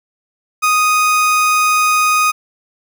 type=tone; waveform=30% pulse; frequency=1244.5 Hz; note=D#6; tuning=in tune; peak=-8 dBFS; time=0.62-2.32 s; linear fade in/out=20 ms; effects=none